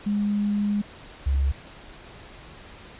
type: tone pair in turn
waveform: sine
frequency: 205.7 / 68.64 Hz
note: G#3 / C#2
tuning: -16 / -16 cents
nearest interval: octave + perfect fifth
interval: 1900 cents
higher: first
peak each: -21 / -19 dBFS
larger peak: second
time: 0.06-0.82 / 1.26-1.52 s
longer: first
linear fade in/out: 10 ms
effects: pink hiss -45 dBFS RMS until 2.99 s + resampled to 8000 Hz